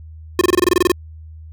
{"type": "tone bursts", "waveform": "square", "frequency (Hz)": 357.7, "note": "F4", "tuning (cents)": 41, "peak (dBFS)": -10, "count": 12, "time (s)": [0.39, 0.918], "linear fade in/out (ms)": 2, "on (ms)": 22, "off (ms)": 24, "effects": ["added 79 Hz sine -34 dBFS peak until 1.52 s"]}